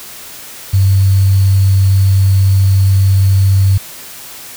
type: tone with sample-and-hold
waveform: sine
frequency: 96.8 Hz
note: G2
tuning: 21 cents flat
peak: -6 dBFS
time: 0.73-3.78 s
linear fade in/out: 10 ms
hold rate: 4410 Hz
effects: white hiss -31 dBFS RMS until 4.56 s